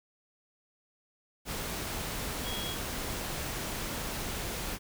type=tone in noise; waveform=sine; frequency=3314 Hz; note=G#7; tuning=4 cents flat; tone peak=-38 dBFS; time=2.43-2.77 s; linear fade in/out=50 ms; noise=pink; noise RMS=-36 dBFS; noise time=1.45-4.79 s; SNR=-5 dB; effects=none